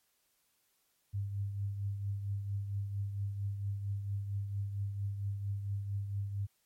sine tone with tremolo, 100 Hz, G2, 35 cents sharp, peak -31 dBFS, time 1.13-6.47 s, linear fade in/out 20 ms, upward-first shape triangle, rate 4.4 Hz, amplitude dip 55%, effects white hiss -75 dBFS RMS until 6.65 s + MP3 64 kbps

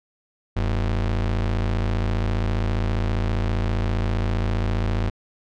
square ring-modulated tone, 70.2 Hz, C#2, 22 cents sharp, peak -18 dBFS, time 0.56-5.1 s, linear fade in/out 10 ms, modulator 27.5 Hz, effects low-pass 4000 Hz 12 dB/octave

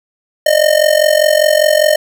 square tone with amplitude modulation, 610 Hz, D#5, 34 cents flat, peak -5 dBFS, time 0.46-1.96 s, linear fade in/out 5 ms, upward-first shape sine, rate 45 Hz, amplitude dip 85%, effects none

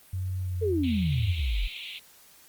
sine tone with pitch glide, 92.7 to 81.64 Hz, F#2 to E2, +4 to -16 cents, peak -28 dBFS, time 0.13-1.4 s, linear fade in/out 5 ms, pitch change -220 cents, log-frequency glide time 0.41-1.06 s
sine exponential sweep, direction down, 465.6 to 38.89 Hz, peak -24 dBFS, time 0.61-1.68 s, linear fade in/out 20 ms
pink band-pass noise, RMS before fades -40 dBFS, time 0.83-1.99 s, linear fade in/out 10 ms, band 2200 to 4000 Hz, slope 96 dB/octave
effects white hiss -55 dBFS RMS until 2.48 s + Opus 32 kbps

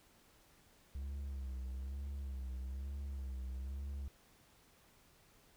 triangle tone with vibrato, 66.8 Hz, C2, 36 cents sharp, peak -38 dBFS, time 0.95-4.08 s, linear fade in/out 0 ms, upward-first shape sine, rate 1.1 Hz, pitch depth 77 cents each way, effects pink hiss -67 dBFS RMS until 5.56 s

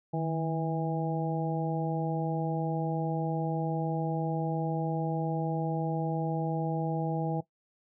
harmonic tone with a mistuned harmonic, 163.1 Hz, E3, 18 cents flat, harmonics 1 / 2 / 3 / 4 / 5, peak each -30 / -36 / -37 / -38 / -36 dBFS, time 0.13-7.41 s, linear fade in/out 10 ms, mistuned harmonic 1, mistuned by -61 cents, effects noise-tail reverb RT60 0.1 s tail -17 dB re dry

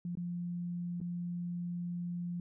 sine tone with dropouts, 174.61 Hz, F3, in tune, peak -35 dBFS, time 0.05-2.4 s, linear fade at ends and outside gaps 2 ms, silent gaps 0.153-0.172 / 1.003-1.013 s, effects none

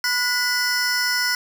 square tone cluster, 988 / 1459 / 1992 / 5010 / 5400 Hz, B5 / F#6 / B6 / D#8 / E8, 0 / -25 / +14 / +11 / +41 cents, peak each -33 / -24 / -26 / -31 / -25 dBFS, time 0.04-1.35 s, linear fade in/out 2 ms, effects none

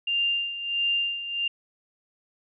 sine tone with tremolo, 2794 Hz, F7, in tune, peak -21 dBFS, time 0.07-1.48 s, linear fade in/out 5 ms, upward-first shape sine, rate 1.5 Hz, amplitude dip 70%, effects none

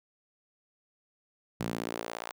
sawtooth tone with high-pass filter sweep, 57.2 Hz, A#1, 32 cents flat, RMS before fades -37 dBFS, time 1.6-2.32 s, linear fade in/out 5 ms, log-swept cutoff 150 to 910 Hz, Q 1.3, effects none

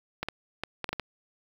clicks, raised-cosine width 0.3 ms, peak -15 dBFS, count 7, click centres 0.23 / 0.286 / 0.636 / 0.843 / 0.891 / 0.93 / 0.997 s, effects 7-bit

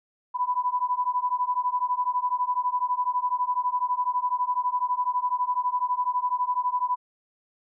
sine beating tone pair, 987.8 / 999.8 Hz, B5 / B5, 0 / +21 cents, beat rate 12 Hz, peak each -26 dBFS, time 0.34-6.96 s, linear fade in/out 20 ms, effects none

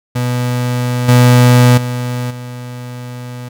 35% pulse tone with level steps, 123.47 Hz, B2, in tune, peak -12 / -3 / -15 / -23 dBFS, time 0.15-3.49 s, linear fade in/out 10 ms, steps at 1.08 / 1.77 / 2.3 s, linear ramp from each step 10 ms, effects none

